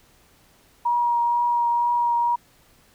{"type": "tone with vibrato", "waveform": "sine", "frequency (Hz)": 952, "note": "A#5", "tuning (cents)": 36, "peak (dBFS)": -18, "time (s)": [0.85, 2.36], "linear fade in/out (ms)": 10, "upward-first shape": "triangle", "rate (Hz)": 2.1, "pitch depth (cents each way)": 14, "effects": ["pink hiss -57 dBFS RMS until 2.94 s"]}